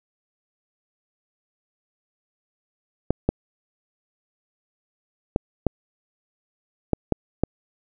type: clicks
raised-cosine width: 2 ms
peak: -5 dBFS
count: 7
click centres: 3.106 / 3.29 / 5.361 / 5.667 / 6.933 / 7.123 / 7.436 s
effects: none